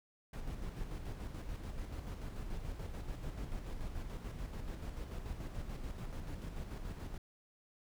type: noise with tremolo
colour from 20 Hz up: brown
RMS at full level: -41 dBFS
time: 0.33-7.18 s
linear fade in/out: 5 ms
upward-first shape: square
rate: 6.9 Hz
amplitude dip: 40%
effects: none